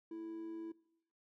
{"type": "tone with amplitude modulation", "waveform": "triangle", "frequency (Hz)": 329.6, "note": "E4", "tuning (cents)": 0, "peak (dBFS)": -38, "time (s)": [0.11, 0.72], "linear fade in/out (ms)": 5, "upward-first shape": "sine", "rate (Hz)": 102, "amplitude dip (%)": 45, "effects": ["noise-tail reverb RT60 0.8 s tail -23 dB re dry", "tanh soft clip ceiling -35 dBFS"]}